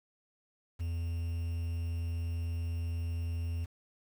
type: tone with quantisation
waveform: triangle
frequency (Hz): 84.1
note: E2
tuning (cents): +35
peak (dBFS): -30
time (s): 0.79-3.66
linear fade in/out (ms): 20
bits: 9
effects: none